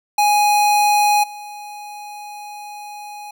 square tone with level steps, 830.6 Hz, G#5, in tune, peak -13 / -32 dBFS, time 0.18-3.31 s, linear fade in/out 5 ms, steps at 1.23 s, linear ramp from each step 10 ms, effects none

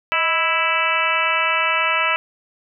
harmonic tone with a mistuned harmonic, 329.6 Hz, E4, in tune, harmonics 2 / 3 / 4 / 5 / 6 / 7 / 8 / 9, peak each -28 / -25 / -22 / -28 / -26 / -24 / -22 / -28 dBFS, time 0.12-2.16 s, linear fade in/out 0 ms, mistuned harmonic 2, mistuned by -73 cents, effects none

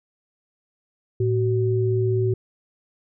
sine tone pair together, 111.99 / 376.7 Hz, A2 / F#4, +31 / +31 cents, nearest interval octave + major sixth, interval 2100 cents, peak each -20 / -22 dBFS, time 1.2-2.34 s, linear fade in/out 5 ms, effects none

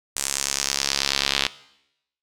sawtooth tone with band-pass filter sweep, 69.3 Hz, C#2, in tune, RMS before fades -25 dBFS, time 0.16-1.47 s, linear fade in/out 5 ms, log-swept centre 8200 to 3600 Hz, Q 2, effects noise-tail reverb RT60 0.8 s tail -18 dB re dry

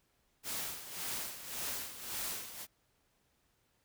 white noise with tremolo, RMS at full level -38 dBFS, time 0.43-2.67 s, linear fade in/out 50 ms, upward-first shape sine, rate 1.8 Hz, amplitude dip 70%, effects pink hiss -75 dBFS RMS until 3.84 s

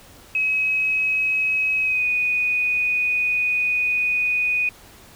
sine tone with pitch glide, 2551 to 2480 Hz, D#7 to D#7, +43 to -6 cents, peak -18 dBFS, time 0.35-4.69 s, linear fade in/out 2 ms, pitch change -49 cents, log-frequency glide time 1.82-2.06 s, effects pink hiss -47 dBFS RMS until 5.15 s

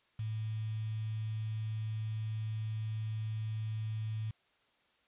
sine tone with quantisation, 109.2 Hz, A2, 13 cents flat, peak -34 dBFS, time 0.19-4.31 s, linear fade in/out 5 ms, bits 9, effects white hiss -71 dBFS RMS until 5.07 s + resampled to 8000 Hz

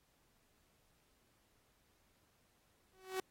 sawtooth tone with exponential growth, 376.4 Hz, F#4, 30 cents sharp, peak -30 dBFS, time 2.93-3.2 s, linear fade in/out 2 ms, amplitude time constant 58 ms, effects pink hiss -75 dBFS RMS until 3.3 s + AAC 48 kbps

